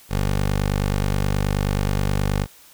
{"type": "tone", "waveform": "15% pulse", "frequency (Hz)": 49.42, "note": "G1", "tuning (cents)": 15, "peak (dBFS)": -13, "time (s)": [0.09, 2.47], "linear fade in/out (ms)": 50, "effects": ["white hiss -49 dBFS RMS until 2.73 s"]}